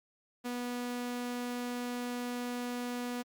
sawtooth tone, 244.4 Hz, B3, 18 cents flat, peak -31 dBFS, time 0.44-3.23 s, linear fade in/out 20 ms, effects Opus 48 kbps

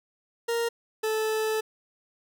40% pulse tone pair in turn, 466.2 / 436.4 Hz, A#4 / A4, 0 / -14 cents, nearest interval minor second, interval 114 cents, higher first, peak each -24 dBFS, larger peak neither, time 0.48-0.69 / 1.03-1.61 s, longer second, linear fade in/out 10 ms, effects none

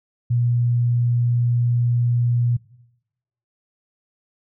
sine tone, 120.3 Hz, B2, 45 cents flat, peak -16 dBFS, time 0.3-2.57 s, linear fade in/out 10 ms, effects noise-tail reverb RT60 0.9 s tail -20 dB re dry

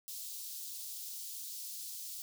white high-pass noise, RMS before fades -44 dBFS, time 0.08-2.22 s, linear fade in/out 0 ms, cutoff 3900 Hz, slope 24 dB/octave, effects none

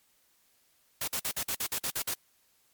white noise bursts, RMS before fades -32 dBFS, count 10, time 1.01-2.14 s, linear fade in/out 5 ms, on 68 ms, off 50 ms, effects white hiss -68 dBFS RMS until 2.73 s + MP3 96 kbps

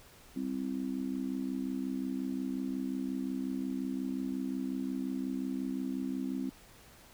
harmonic tone, 65.6 Hz, C2, 5 cents sharp, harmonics 3 / 4 / 5, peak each -39 / -34 / -42 dBFS, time 0.36-6.5 s, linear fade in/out 5 ms, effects pink hiss -57 dBFS RMS until 7.13 s

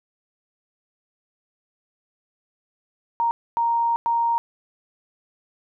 sine tone bursts at uneven times, 932 Hz, A#5, 1 cent flat, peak -18 dBFS, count 3, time 3.2-3.31 / 3.57-3.96 / 4.06-4.38 s, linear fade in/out 0 ms, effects none

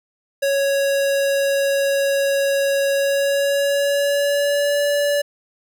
square tone with pitch glide, 554.4 to 576.6 Hz, C#5 to D5, 0 to -32 cents, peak -17 dBFS, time 0.42-5.22 s, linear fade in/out 10 ms, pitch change +68 cents, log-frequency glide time 2.93-4.83 s, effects none

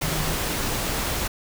sine tone in noise, 156.3 Hz, D#3, 8 cents sharp, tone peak -29 dBFS, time 0.03-0.34 s, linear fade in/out 10 ms, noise pink, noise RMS -26 dBFS, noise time 0.01-1.28 s, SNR -6 dB, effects none

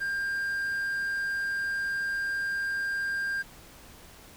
triangle tone, 1597 Hz, G6, 32 cents sharp, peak -26 dBFS, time 0-3.43 s, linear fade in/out 20 ms, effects pink hiss -51 dBFS RMS until 4.36 s

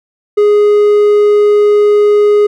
triangle tone, 415.3 Hz, G#4, in tune, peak -3 dBFS, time 0.37-2.47 s, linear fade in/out 10 ms, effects none

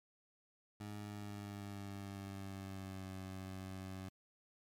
20% pulse tone with pitch glide, 103.83 to 94.66 Hz, G#2 to F#2, 0 to +40 cents, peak -40 dBFS, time 0.8-4.09 s, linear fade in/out 5 ms, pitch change -160 cents, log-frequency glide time 1.01-3.09 s, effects MP3 96 kbps

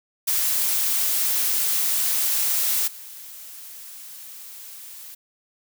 blue noise with level steps, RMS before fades -22 / -40 dBFS, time 0.27-5.15 s, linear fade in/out 10 ms, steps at 2.87 s, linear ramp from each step 10 ms, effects none

